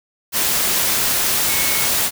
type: tone in noise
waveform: sine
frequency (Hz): 2200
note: C#7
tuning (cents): -14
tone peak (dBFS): -26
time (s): 1.46-1.89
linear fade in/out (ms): 50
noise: white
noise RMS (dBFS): -18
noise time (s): 0.32-2.11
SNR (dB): -11
effects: none